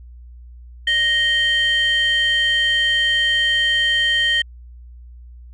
sine tone pair together, 1864.7 / 3130 Hz, A#6 / G7, 0 / -3 cents, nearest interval major sixth, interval 897 cents, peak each -16 dBFS, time 0.87-4.42 s, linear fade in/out 5 ms, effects tanh soft clip ceiling -10 dBFS + added 60 Hz sine -37 dBFS peak until 5.53 s

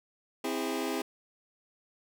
sawtooth chord, C augmented, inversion none, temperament just, 261.6 / 327 / 408.8 Hz, C4 / E4 / G#4, 0 / -14 / -27 cents, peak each -31 dBFS, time 0.44-1.02 s, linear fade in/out 5 ms, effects none

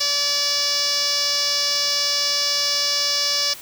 5% pulse tone with low-pass filter, 576 Hz, D5, 34 cents flat, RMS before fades -21 dBFS, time 0-3.54 s, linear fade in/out 10 ms, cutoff 5200 Hz, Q 5.6, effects white hiss -39 dBFS RMS until 3.61 s

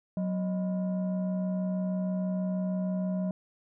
sine tone pair together, 185.34 / 622.3 Hz, F#3 / D#5, +3 / 0 cents, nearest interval octave + major sixth, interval 2097 cents, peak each -26 / -34 dBFS, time 0.17-3.31 s, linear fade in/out 2 ms, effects tanh soft clip ceiling -25 dBFS

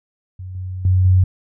sine tone with level steps, 92.5 Hz, F#2, in tune, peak -28 / -24 / -11 / -9 dBFS, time 0.39-1.24 s, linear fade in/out 5 ms, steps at 0.55 / 0.85 / 1.05 s, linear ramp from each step 2 ms, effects none

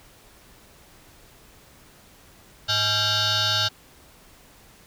sine tone with frequency modulation, 105.4 Hz, G#2, 26 cents sharp, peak -18 dBFS, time 2.68-3.69 s, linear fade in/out 20 ms, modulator 739 Hz, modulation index 6.5, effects tanh soft clip ceiling -17 dBFS + pink hiss -52 dBFS RMS until 4.86 s

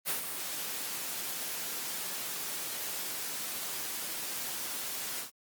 white noise with ADSR envelope, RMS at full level -30 dBFS, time 0.05-5.31 s, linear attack 41 ms, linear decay 120 ms, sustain -7 dB, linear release 110 ms, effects high-pass 150 Hz 12 dB/octave + Opus 32 kbps

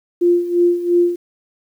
sine tone with tremolo, 349.2 Hz, F4, in tune, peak -9 dBFS, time 0.21-1.16 s, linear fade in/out 10 ms, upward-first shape sine, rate 2.9 Hz, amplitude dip 75%, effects 8-bit

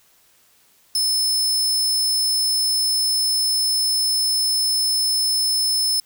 sawtooth tone, 5240 Hz, E8, 11 cents flat, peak -15 dBFS, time 0.95-6 s, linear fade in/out 2 ms, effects white hiss -57 dBFS RMS until 6.05 s

